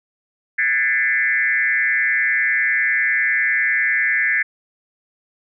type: tone with frequency modulation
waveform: sine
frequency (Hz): 1900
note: A#6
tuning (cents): +33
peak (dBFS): -15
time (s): 0.58-4.43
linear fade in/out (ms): 10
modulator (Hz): 130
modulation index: 2.2
effects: none